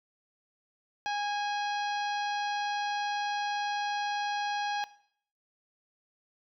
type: harmonic tone with a mistuned harmonic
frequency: 822 Hz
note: G#5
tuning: 18 cents flat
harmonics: 1 / 2 / 3 / 4 / 5 / 6 / 7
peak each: -31 / -37 / -41 / -43 / -45 / -47 / -48 dBFS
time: 1.06-4.84 s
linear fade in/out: 0 ms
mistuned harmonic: 3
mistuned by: +38 cents
effects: noise-tail reverb RT60 0.6 s tail -18 dB re dry